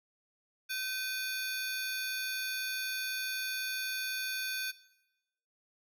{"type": "ring-modulated tone", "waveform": "25% pulse", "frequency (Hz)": 2000, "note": "B6", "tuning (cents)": 21, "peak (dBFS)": -27, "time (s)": [0.69, 4.72], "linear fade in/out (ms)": 20, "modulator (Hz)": 466, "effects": ["noise-tail reverb RT60 0.9 s tail -19 dB re dry"]}